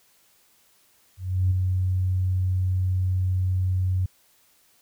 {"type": "tone with ADSR envelope", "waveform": "sine", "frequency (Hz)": 92.5, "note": "F#2", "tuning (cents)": 0, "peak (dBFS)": -16, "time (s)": [1.17, 4.06], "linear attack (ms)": 340, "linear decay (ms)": 9, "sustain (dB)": -4, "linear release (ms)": 6, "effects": ["tanh soft clip ceiling -12 dBFS", "white hiss -61 dBFS RMS until 4.81 s"]}